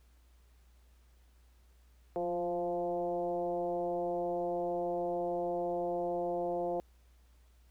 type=tone with frequency modulation; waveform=sine; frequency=523.3 Hz; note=C5; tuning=in tune; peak=-31 dBFS; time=2.16-6.8 s; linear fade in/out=0 ms; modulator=173 Hz; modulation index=1.3; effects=added 60 Hz sine -60 dBFS peak until 7.7 s + pink hiss -72 dBFS RMS until 7.7 s